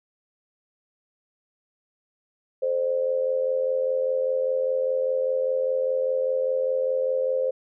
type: tone with amplitude modulation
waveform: sine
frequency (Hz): 522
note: C5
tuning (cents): -4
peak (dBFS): -18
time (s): 2.62-7.51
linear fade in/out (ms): 10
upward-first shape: sine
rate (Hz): 85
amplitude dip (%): 70
effects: none